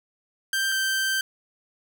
sawtooth tone pair in turn, 1573 / 1560.3 Hz, G6 / G6, +6 / -9 cents, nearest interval unison, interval 15 cents, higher first, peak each -19 dBFS, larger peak neither, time 0.53-0.72 / 0.72-1.21 s, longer second, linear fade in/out 2 ms, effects none

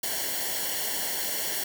white noise with comb filter, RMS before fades -30 dBFS, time 0.03-1.64 s, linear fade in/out 5 ms, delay 0.8 ms, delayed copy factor -0.75, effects none

